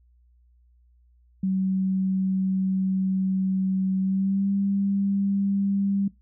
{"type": "tone with pitch glide", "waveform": "sine", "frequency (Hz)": [189.6, 197.99], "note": ["F#3", "G3"], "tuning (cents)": [43, 18], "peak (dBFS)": -21, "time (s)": [1.43, 6.08], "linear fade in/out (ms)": 5, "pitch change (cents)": 75, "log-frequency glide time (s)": [4, 4.5], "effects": ["noise-tail reverb RT60 0.2 s tail -21 dB re dry", "added 60 Hz sine -56 dBFS peak until 6.21 s"]}